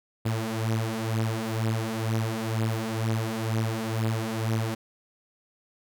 sawtooth beating tone pair, 110.5 / 112.6 Hz, A2 / A2, +8 / +40 cents, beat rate 2.1 Hz, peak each -26 / -24 dBFS, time 0.25-4.75 s, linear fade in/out 10 ms, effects none

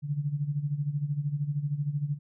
sine tone with tremolo, 145.3 Hz, D3, 18 cents flat, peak -24 dBFS, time 0.02-2.19 s, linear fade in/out 50 ms, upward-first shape sine, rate 13 Hz, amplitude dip 75%, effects none

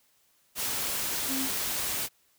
sine tone in noise, 265.6 Hz, C4, 26 cents sharp, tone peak -31 dBFS, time 1.27-1.49 s, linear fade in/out 50 ms, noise white, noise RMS -31 dBFS, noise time 0.55-2.09 s, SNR -3 dB, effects white hiss -67 dBFS RMS until 2.38 s

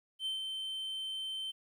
triangle tone with ADSR envelope, 3098 Hz, G7, 21 cents flat, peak -31 dBFS, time 0.19-1.52 s, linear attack 68 ms, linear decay 140 ms, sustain -4 dB, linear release 19 ms, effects 12-bit

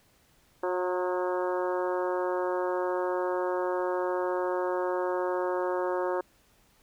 harmonic tone with a mistuned harmonic, 180.9 Hz, F#3, 39 cents flat, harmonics 2 / 3 / 4 / 5 / 6 / 7 / 8 / 9, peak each -30 / -31 / -39 / -35 / -39 / -41 / -45 / -44 dBFS, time 0.63-6.21 s, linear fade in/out 5 ms, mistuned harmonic 5, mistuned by +27 cents, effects pink hiss -64 dBFS RMS until 6.82 s

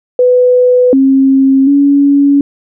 sine tone with pitch steps, 498.2 / 268.7 / 282.2 Hz, B4 / C4 / C#4, +15 / +46 / +31 cents, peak -4 dBFS, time 0.19-2.41 s, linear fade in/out 2 ms, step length 740 ms, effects none

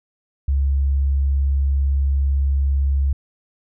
sine tone, 68.9 Hz, C#2, 10 cents flat, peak -15 dBFS, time 0.48-3.13 s, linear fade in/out 5 ms, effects none

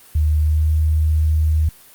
sine tone with pitch glide, 76.4 to 77.78 Hz, D#2 to D#2, -31 to 0 cents, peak -13 dBFS, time 0.15-1.69 s, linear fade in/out 5 ms, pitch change +31 cents, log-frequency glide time 0.39-0.7 s, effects white hiss -46 dBFS RMS until 1.94 s + Opus 32 kbps

